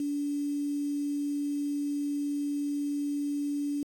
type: tone with quantisation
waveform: sine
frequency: 288.3 Hz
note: D4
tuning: 32 cents flat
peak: -28 dBFS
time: 0-3.83 s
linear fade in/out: 2 ms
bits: 8
effects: AAC 64 kbps